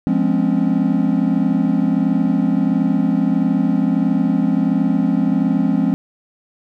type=chord; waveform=triangle; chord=Db major seventh; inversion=first; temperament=equal with one note detuned; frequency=174.61 / 207.7 / 255.7 / 277.2 Hz; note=F3 / Ab3 / C4 / Db4; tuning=0 / 0 / -40 / 0 cents; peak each=-18 / -17 / -17 / -18 dBFS; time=0.07-5.94 s; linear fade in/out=0 ms; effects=none